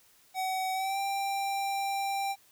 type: tone with pitch glide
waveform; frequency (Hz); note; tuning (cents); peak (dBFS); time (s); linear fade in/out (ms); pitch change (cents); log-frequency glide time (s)
square; 754 to 788.7; F#5 to G5; +32 to +10; -30; 0.34-2.36; 50; +78; 0.73-0.99
effects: white hiss -62 dBFS RMS until 2.51 s